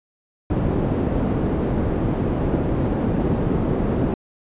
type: low-pass noise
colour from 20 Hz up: white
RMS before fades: -21 dBFS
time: 0.5-4.14 s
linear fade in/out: 2 ms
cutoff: 320 Hz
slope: 12 dB/octave
effects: resampled to 8000 Hz